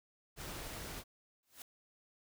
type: noise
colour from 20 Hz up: pink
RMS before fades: -45 dBFS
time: 0.36-1.04 s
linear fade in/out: 50 ms
type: noise with exponential growth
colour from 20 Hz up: white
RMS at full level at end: -47 dBFS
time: 1.43-1.62 s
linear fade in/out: 1 ms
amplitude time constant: 40 ms
effects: none